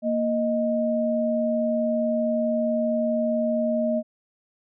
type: tone pair together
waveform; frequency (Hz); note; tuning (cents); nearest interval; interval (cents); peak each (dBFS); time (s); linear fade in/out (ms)
sine; 233.1 / 622.3; A#3 / D#5; 0 / 0; octave + perfect fourth; 1700; -24 / -23; 0.02-4.03; 50
effects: none